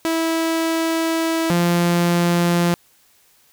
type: tone pair in turn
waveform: sawtooth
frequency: 326.7 / 173.06 Hz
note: E4 / F3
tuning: -15 / -15 cents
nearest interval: major seventh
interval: 1100 cents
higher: first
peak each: -14 / -11 dBFS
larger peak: second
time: 0.05-1.5 / 1.5-2.74 s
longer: first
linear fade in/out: 0 ms
effects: white hiss -56 dBFS RMS until 3.52 s